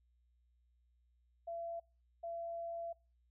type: tone bursts at uneven times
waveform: sine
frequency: 676 Hz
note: E5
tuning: 43 cents sharp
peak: -40 dBFS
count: 2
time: 1.47-1.8 / 2.23-2.93 s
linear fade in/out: 10 ms
effects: noise-tail reverb RT60 0.3 s tail -24 dB re dry + added 60 Hz sine -70 dBFS peak until 3.3 s